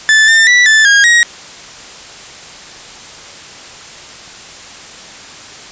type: tone with pitch steps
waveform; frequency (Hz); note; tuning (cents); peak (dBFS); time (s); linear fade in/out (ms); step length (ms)
40% pulse; 1750 / 1798 / 1960 / 1754 / 1630 / 1890; A6 / A6 / B6 / A6 / G#6 / A#6; -10 / +37 / -14 / -6 / -33 / +23; -4; 0.09-1.23; 0; 190
effects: white hiss -32 dBFS RMS until 5.71 s + resampled to 16000 Hz